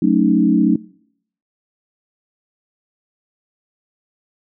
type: chord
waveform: sine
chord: D# half-diminished seventh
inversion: first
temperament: equal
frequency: 185 / 220 / 277.2 / 311.1 Hz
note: F#3 / A3 / C#4 / D#4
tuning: 0 / 0 / 0 / 0 cents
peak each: -17 dBFS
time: 0.02-0.76 s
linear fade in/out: 5 ms
effects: noise-tail reverb RT60 0.7 s tail -23 dB re dry